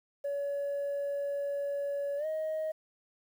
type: tone with pitch glide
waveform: sine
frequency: 566 to 628 Hz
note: C#5 to D#5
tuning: +36 to +16 cents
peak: -29 dBFS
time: 0.24-2.72 s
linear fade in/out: 10 ms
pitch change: +180 cents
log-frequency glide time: 2.17-2.26 s
effects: tanh soft clip ceiling -29 dBFS + 10-bit